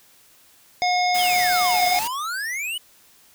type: harmonic tone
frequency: 722 Hz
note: F#5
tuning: 43 cents flat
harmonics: 1 / 3 / 5 / 7 / 9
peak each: -19 / -25 / -32 / -27 / -38 dBFS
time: 0.82-1.99 s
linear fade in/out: 0 ms
type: noise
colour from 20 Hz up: white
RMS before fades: -29 dBFS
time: 1.14-2.08 s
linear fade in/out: 10 ms
type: exponential two-way sweep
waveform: square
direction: down then up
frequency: 3411 to 678 to 3027 Hz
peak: -26 dBFS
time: 1.18-2.78 s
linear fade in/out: 5 ms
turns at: 1.86 s
effects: white hiss -54 dBFS RMS until 3.34 s